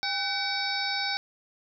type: harmonic tone with a mistuned harmonic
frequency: 759 Hz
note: F#5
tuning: 44 cents sharp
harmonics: 1 / 2 / 3 / 5 / 6 / 7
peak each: -34 / -34 / -34 / -34 / -34 / -34 dBFS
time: 0.03-1.17 s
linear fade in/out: 0 ms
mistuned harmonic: 1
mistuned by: +92 cents
effects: none